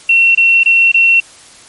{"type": "tone bursts", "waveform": "sine", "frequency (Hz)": 2719, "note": "F7", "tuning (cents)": -47, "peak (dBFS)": -5, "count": 4, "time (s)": [0.09, 1.202], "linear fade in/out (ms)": 5, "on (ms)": 260, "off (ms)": 24, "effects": ["white hiss -39 dBFS RMS until 1.68 s", "MP3 48 kbps"]}